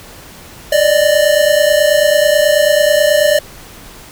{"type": "tone pair together", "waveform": "square", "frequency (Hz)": [582, 611.2], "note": ["D5", "D#5"], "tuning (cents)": [-16, -31], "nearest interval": "minor second", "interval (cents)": 85, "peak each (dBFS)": -12, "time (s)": [0.72, 3.39], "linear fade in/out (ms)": 5, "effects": ["pink hiss -36 dBFS RMS until 4.11 s"]}